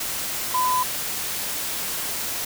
sine tone in noise, 1007 Hz, B5, 33 cents sharp, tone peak -19 dBFS, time 0.54-0.83 s, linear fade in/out 5 ms, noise white, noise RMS -28 dBFS, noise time 0-2.45 s, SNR +6 dB, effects none

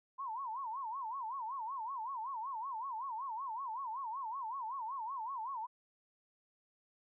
sine tone with vibrato, 983 Hz, B5, 8 cents flat, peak -38 dBFS, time 0.18-5.67 s, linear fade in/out 20 ms, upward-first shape sine, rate 5.3 Hz, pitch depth 220 cents each way, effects none

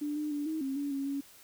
sine tone with pitch steps, 294.7 / 301 / 291.2 / 315.6 / 269.4 / 285.3 / 275.1 / 279.1 Hz, D4 / D4 / D4 / D#4 / C#4 / C#4 / C#4 / C#4, +6 / +43 / -15 / +25 / -49 / +50 / -13 / +12 cents, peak -31 dBFS, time 0.01-1.21 s, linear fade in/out 10 ms, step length 150 ms, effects white hiss -56 dBFS RMS until 1.43 s

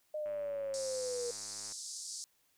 sine linear sweep, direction down, 613 to 475.8 Hz, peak -35 dBFS, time 0.14-1.31 s, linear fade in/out 5 ms
click train, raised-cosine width 0.5 ms, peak -40 dBFS, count 153, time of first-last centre 0.26-1.722 s, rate 104 Hz
pink band-pass noise, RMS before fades -44 dBFS, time 0.74-2.24 s, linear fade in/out 0 ms, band 4600 to 9200 Hz, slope 48 dB/octave
effects white hiss -73 dBFS RMS until 2.57 s

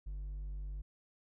sine tone with hard clipping, 49 Hz, G1, in tune, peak -40 dBFS, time 0.06-0.82 s, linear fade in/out 10 ms, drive 3 dB, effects none

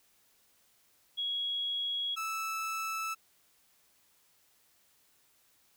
sine / 30% pulse tone pair in turn, 3322 / 1312.6 Hz, G#7 / E6, 0 / -8 cents, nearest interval octave + major third, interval 1608 cents, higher first, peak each -31 / -31 dBFS, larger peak neither, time 1.17-2.16 / 2.16-3.15 s, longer neither, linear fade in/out 20 ms, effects white hiss -68 dBFS RMS until 5.76 s

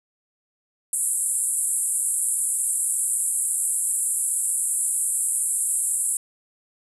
white band-pass noise, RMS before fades -24 dBFS, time 0.93-6.17 s, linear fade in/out 2 ms, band 7800 to 11000 Hz, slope 96 dB/octave, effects none

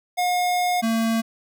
square tone pair in turn, 718 / 226.2 Hz, F5 / A3, +48 / +48 cents, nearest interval octave + minor sixth, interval 2000 cents, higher first, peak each -20 dBFS, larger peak neither, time 0.17-0.82 / 0.82-1.22 s, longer first, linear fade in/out 20 ms, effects none

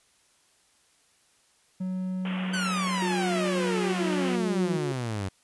triangle tone, 185.5 Hz, F#3, 5 cents sharp, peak -26 dBFS, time 1.8-4.77 s, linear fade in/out 10 ms
white band-pass noise, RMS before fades -38 dBFS, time 2.25-4.36 s, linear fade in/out 2 ms, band 160 to 3200 Hz, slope 96 dB/octave
sawtooth exponential sweep, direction down, 1553 to 92.5 Hz, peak -25 dBFS, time 2.53-5.29 s, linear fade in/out 10 ms
sine tone with pitch glide, 357.3 to 361.2 Hz, F4 to F#4, +40 to -42 cents, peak -29 dBFS, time 3.02-4.92 s, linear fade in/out 2 ms, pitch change +18 cents, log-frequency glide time 3.26-4.47 s
effects white hiss -64 dBFS RMS until 5.43 s + resampled to 24000 Hz

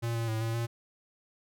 square tone with pitch steps, 116.7 / 115.3 / 110.8 / 113.9 / 116.8 Hz, A#2 / A#2 / A2 / A#2 / A#2, +2 / -19 / +13 / -40 / +4 cents, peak -30 dBFS, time 0.02-0.67 s, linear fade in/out 20 ms, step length 130 ms, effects none

